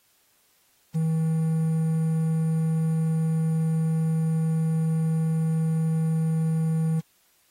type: tone with quantisation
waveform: triangle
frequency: 160.7 Hz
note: E3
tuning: 44 cents flat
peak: -19 dBFS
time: 0.94-7.01 s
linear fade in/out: 20 ms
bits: 8
effects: white hiss -64 dBFS RMS until 7.5 s + AAC 48 kbps